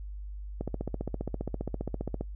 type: click train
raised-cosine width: 2 ms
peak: -19 dBFS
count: 25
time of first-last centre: 0.61-2.21 s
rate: 15 Hz
effects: noise-tail reverb RT60 0.1 s tail -23 dB re dry + added 50 Hz sine -37 dBFS peak until 2.35 s